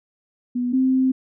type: tone pair in turn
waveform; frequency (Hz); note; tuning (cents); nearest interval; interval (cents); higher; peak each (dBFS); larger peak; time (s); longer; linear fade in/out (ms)
sine; 246.1 / 260.7; B3 / C4; -6 / -6; minor second; 100; second; -20 / -15; second; 0.55-0.73 / 0.73-1.12; second; 10
effects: none